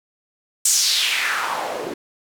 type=noise with band-pass filter sweep; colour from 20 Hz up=white; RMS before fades=-21 dBFS; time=0.65-1.94 s; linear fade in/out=5 ms; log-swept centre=7900 to 350 Hz; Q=2.7; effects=none